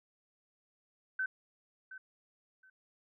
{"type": "tone with echo", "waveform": "sine", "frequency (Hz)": 1528, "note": "G6", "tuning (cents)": -45, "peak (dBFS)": -31, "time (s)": [1.19, 1.26], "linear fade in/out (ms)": 5, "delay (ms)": 720, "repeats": 2, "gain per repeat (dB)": -14, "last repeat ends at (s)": 2.7, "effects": []}